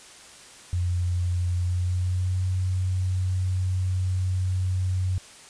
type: tone with pitch glide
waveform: sine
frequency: 88.8 to 92.68 Hz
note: F2 to F#2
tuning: +29 to +3 cents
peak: -22 dBFS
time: 0.73-5.18 s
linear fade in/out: 0 ms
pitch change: +74 cents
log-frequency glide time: 1.57-2.41 s
effects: white hiss -47 dBFS RMS until 5.49 s + resampled to 22050 Hz